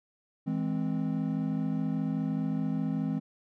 triangle chord, E augmented, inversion none, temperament equal with one note detuned, 162.73 / 207.7 / 261.6 Hz, E3 / G#3 / B#3, -22 / 0 / 0 cents, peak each -30 / -31 / -30 dBFS, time 0.46-3.2 s, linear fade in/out 20 ms, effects none

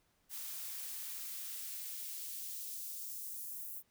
blue noise with high-pass filter sweep, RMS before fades -44 dBFS, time 0.29-3.83 s, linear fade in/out 50 ms, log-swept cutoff 440 to 11000 Hz, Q 0.72, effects pink hiss -75 dBFS RMS until 3.9 s

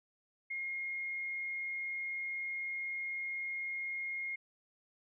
sine tone, 2142 Hz, C7, 40 cents sharp, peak -36 dBFS, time 0.5-4.36 s, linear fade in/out 10 ms, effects none

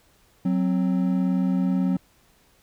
triangle tone pair together, 185 / 263.3 Hz, F#3 / C4, 0 / +11 cents, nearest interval tritone, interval 611 cents, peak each -19 / -23 dBFS, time 0.45-1.97 s, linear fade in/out 5 ms, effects pink hiss -60 dBFS RMS until 2.62 s

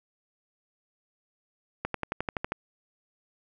accelerating click train, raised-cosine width 0.5 ms, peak -14 dBFS, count 9, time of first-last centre 1.85-2.52 s, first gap 93 ms, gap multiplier 0.97, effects none

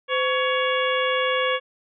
harmonic tone with a mistuned harmonic, 560 Hz, C#5, 18 cents sharp, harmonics 1 / 2 / 3 / 4 / 5 / 6, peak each -23 / -26 / -28 / -29 / -30 / -31 dBFS, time 0.08-1.6 s, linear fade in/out 50 ms, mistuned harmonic 1, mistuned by -150 cents, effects none

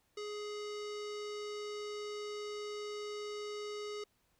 square tone with low-pass filter, 417.5 Hz, G#4, 9 cents sharp, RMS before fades -42 dBFS, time 0.17-4.04 s, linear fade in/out 5 ms, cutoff 5400 Hz, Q 2.1, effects pink hiss -75 dBFS RMS until 4.39 s

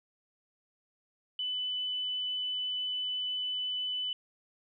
sine tone, 2998 Hz, F#7, 22 cents sharp, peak -31 dBFS, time 1.39-4.13 s, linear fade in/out 2 ms, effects none

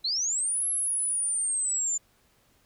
sine linear two-way sweep, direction up then down, 3956 to 11175 to 7050 Hz, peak -25 dBFS, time 0.04-1.98 s, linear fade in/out 10 ms, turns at 0.67 s, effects pink hiss -65 dBFS RMS until 2.65 s

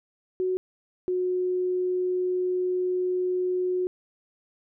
sine tone pair in turn, 370 / 364.7 Hz, F#4 / F#4, 0 / -25 cents, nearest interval unison, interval 25 cents, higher first, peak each -23 dBFS, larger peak neither, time 0.4-0.57 / 1.08-3.87 s, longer second, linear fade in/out 0 ms, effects none

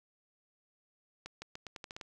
accelerating click train, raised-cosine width 0.2 ms, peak -26 dBFS, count 9, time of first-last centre 1.26-2.012 s, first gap 160 ms, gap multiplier 0.84, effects none

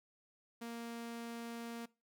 sawtooth tone, 233.1 Hz, A#3, in tune, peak -39 dBFS, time 0.61-1.86 s, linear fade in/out 10 ms, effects noise-tail reverb RT60 0.3 s tail -22 dB re dry

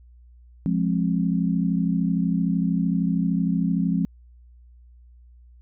sine chord, F minor, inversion none, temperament equal with one note detuned, 174.61 / 207.7 / 265.3 Hz, F3 / Ab3 / C4, 0 / 0 / +24 cents, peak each -22 / -25 / -26 dBFS, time 0.66-4.05 s, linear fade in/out 0 ms, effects added 60 Hz sine -47 dBFS peak until 5.61 s

